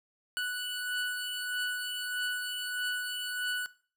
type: beating tone pair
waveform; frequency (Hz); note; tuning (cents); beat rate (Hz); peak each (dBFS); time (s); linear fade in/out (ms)
25% pulse; 1480 / 1481.6; F#6 / F#6; 0 / +2; 1.6; -30 / -35; 0.37-3.66; 0
effects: noise-tail reverb RT60 0.4 s tail -18 dB re dry